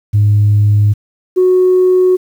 sine tone pair in turn, 103.83 / 367.8 Hz, G#2 / F#4, 0 / -10 cents, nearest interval octave + minor seventh, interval 2190 cents, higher second, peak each -5 dBFS, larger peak neither, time 0.13-0.94 / 1.36-2.17 s, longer neither, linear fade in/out 20 ms, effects tanh soft clip ceiling -3 dBFS + 7-bit

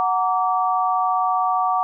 sine chord, Gb augmented, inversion none, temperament just, 740 / 925 / 1156.2 Hz, Gb5 / Bb5 / D6, 0 / -14 / -27 cents, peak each -20 / -25 / -21 dBFS, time 0-1.83 s, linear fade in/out 0 ms, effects none

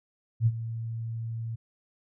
sine tone with ADSR envelope, 114.1 Hz, A#2, 37 cents flat, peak -17 dBFS, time 0.4-1.56 s, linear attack 63 ms, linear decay 47 ms, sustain -14 dB, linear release 13 ms, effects none

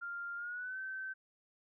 sine tone with pitch glide, 1396.9 to 1541 Hz, F6 to G6, 0 to -30 cents, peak -39 dBFS, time 0.01-1.14 s, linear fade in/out 20 ms, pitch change +170 cents, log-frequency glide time 0.36-0.79 s, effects none

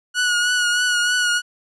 sawtooth tone with vibrato, 1458 Hz, F#6, 26 cents flat, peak -13 dBFS, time 0.14-1.42 s, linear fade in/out 50 ms, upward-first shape triangle, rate 3.2 Hz, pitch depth 35 cents each way, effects resampled to 22050 Hz

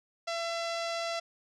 sawtooth tone with low-pass filter, 673 Hz, E5, 36 cents sharp, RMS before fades -34 dBFS, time 0.27-1.2 s, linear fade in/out 10 ms, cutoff 5200 Hz, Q 1.8, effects none

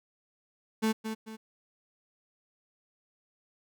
35% pulse tone with echo, 220 Hz, A3, in tune, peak -23 dBFS, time 0.82-0.93 s, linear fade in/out 20 ms, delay 220 ms, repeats 2, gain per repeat -8 dB, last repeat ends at 1.37 s, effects none

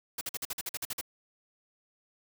white noise bursts, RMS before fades -35 dBFS, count 11, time 0.18-1.012 s, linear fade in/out 5 ms, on 32 ms, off 48 ms, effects none

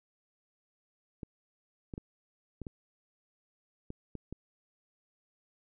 clicks, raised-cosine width 3 ms, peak -27 dBFS, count 8, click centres 1.232 / 1.938 / 1.979 / 2.617 / 2.668 / 3.904 / 4.153 / 4.326 s, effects none

